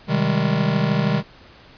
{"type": "chord", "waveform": "square", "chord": "Ab major seventh", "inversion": "first", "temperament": "just", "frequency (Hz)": [129.78, 155.74, 194.67, 207.7], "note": ["C3", "Eb3", "G3", "Ab3"], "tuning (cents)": [-14, 2, -12, 0], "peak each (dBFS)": [-25, -22, -24, -25], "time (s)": [0.07, 1.23], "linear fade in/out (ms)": 50, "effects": ["pink hiss -47 dBFS RMS until 1.77 s", "resampled to 11025 Hz"]}